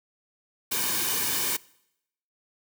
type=noise with comb filter; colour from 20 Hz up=white; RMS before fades=-27 dBFS; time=0.71-1.57 s; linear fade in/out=10 ms; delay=1.5 ms; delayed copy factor=-0.65; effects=noise-tail reverb RT60 0.8 s tail -23 dB re dry